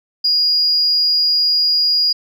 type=tone; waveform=sine; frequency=4869 Hz; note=D#8; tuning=38 cents flat; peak=-11 dBFS; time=0.24-2.13 s; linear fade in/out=10 ms; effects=tanh soft clip ceiling -7 dBFS